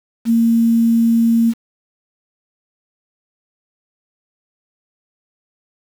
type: tone with quantisation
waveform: sine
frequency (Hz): 230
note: A#3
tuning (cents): -23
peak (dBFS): -10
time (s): 0.25-1.54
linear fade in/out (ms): 50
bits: 6
effects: none